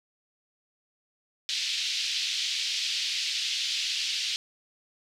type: band-pass noise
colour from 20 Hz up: white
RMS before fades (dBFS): -30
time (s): 1.49-4.36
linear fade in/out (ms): 0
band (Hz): 2700 to 4800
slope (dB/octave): 24
effects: none